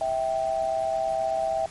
sine tone pair together, 652.8 / 781 Hz, E5 / G5, -17 / -7 cents, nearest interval minor third, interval 310 cents, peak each -25 / -27 dBFS, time 0.01-1.66 s, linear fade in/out 2 ms, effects pink hiss -45 dBFS RMS until 1.7 s + MP3 48 kbps

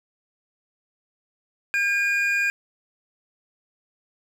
triangle tone pair together, 1611.9 / 2439 Hz, G6 / D#7, +48 / -35 cents, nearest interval perfect fifth, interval 717 cents, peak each -21 dBFS, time 1.74-2.5 s, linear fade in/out 0 ms, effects none

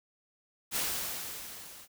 white noise with level ramp, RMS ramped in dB -30 to -51 dBFS, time 0.71-1.88 s, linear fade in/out 50 ms, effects none

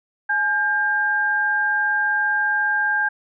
sine tone pair together, 845 / 1598.7 Hz, G#5 / G6, +30 / +34 cents, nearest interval major seventh, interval 1104 cents, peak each -25 / -18 dBFS, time 0.29-3.09 s, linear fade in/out 10 ms, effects none

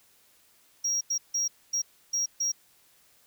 sine tone bursts at uneven times, 5640 Hz, F8, 16 cents sharp, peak -22 dBFS, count 6, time 0.84-1.01 / 1.1-1.18 / 1.34-1.48 / 1.73-1.82 / 2.13-2.26 / 2.4-2.52 s, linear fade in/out 10 ms, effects tanh soft clip ceiling -24 dBFS + white hiss -62 dBFS RMS until 3.26 s

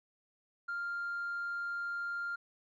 triangle tone with tanh clipping, 1396.9 Hz, F6, in tune, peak -35 dBFS, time 0.68-2.36 s, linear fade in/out 10 ms, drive 5 dB, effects none

